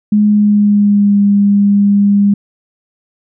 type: tone with pitch glide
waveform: sine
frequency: 209.2 to 202 Hz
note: G#3 to G#3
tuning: +13 to -48 cents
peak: -6 dBFS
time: 0.12-2.34 s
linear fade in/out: 5 ms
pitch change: -61 cents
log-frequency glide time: 0.26-1.2 s
effects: none